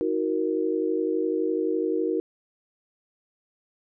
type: chord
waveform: sine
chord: D# minor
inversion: none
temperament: equal with one note detuned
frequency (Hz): 318.2 / 370 / 466.2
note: D#4 / F#4 / A#4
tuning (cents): +39 / 0 / 0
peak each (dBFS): -27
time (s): 0.01-2.2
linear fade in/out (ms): 0
effects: none